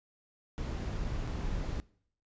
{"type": "noise with dropouts", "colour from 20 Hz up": "brown", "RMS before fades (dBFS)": -35, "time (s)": [0.58, 1.8], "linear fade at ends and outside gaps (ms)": 0, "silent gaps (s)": [[1.042, 1.046], [1.27, 1.275]], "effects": ["noise-tail reverb RT60 0.6 s tail -22 dB re dry", "resampled to 16000 Hz"]}